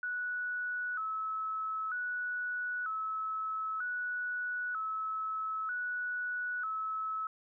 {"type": "tone with vibrato", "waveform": "sine", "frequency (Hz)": 1382, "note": "F6", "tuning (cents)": -19, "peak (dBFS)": -33, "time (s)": [0.03, 7.27], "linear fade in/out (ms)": 2, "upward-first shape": "square", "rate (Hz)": 0.53, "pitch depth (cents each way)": 110, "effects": []}